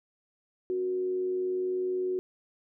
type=tone with frequency modulation; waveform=sine; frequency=368.5 Hz; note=F#4; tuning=7 cents flat; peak=-27 dBFS; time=0.7-2.19 s; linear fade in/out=0 ms; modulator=101 Hz; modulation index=0.22; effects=none